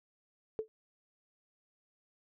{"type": "tone with exponential decay", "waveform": "sine", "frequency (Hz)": 437.9, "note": "A4", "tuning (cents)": -8, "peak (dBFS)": -28, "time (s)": [0.59, 0.68], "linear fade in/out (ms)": 0, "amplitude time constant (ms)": 19, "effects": []}